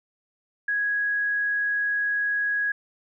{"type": "tone", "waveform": "sine", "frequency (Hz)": 1661.2, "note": "G#6", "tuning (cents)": 0, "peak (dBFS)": -22, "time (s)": [0.68, 2.72], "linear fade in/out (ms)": 5, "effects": []}